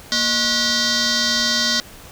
sine tone with frequency modulation, 235.3 Hz, A#3, 16 cents sharp, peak -14 dBFS, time 0.12-1.8 s, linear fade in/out 0 ms, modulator 851 Hz, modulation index 6.5, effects tanh soft clip ceiling -14 dBFS + pink hiss -41 dBFS RMS until 2.11 s

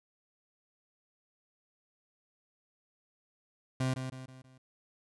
30% pulse tone with echo, 130 Hz, C3, 11 cents flat, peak -26 dBFS, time 3.8-3.94 s, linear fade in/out 5 ms, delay 160 ms, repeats 4, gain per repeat -7 dB, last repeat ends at 4.58 s, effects resampled to 24000 Hz

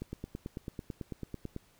click train, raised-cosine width 3 ms, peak -25 dBFS, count 15, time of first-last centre 0.02-1.564 s, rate 9.07 Hz, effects pink hiss -65 dBFS RMS until 1.79 s

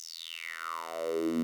10% pulse tone with high-pass filter sweep, 82.41 Hz, E2, in tune, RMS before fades -35 dBFS, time 0-1.43 s, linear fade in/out 0 ms, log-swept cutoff 6200 to 220 Hz, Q 7.4, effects none

